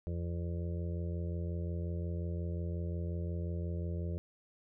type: harmonic tone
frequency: 85.6 Hz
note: F2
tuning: 34 cents flat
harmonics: 1 / 2 / 4 / 5 / 6 / 7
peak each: -35 / -41 / -47 / -49 / -51 / -52 dBFS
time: 0.07-4.18 s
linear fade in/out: 0 ms
effects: none